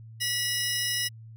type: tone cluster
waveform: sawtooth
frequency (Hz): 1949 / 2907 / 5160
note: B6 / F#7 / E8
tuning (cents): -23 / -31 / -38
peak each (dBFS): -28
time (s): 0.2-1.09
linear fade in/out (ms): 20
effects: added 112 Hz sine -43 dBFS peak until 1.36 s